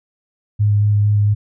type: tone with vibrato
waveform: sine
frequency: 103.8 Hz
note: G#2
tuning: in tune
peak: -11 dBFS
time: 0.59-1.35 s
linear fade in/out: 20 ms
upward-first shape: square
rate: 4.4 Hz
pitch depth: 9 cents each way
effects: none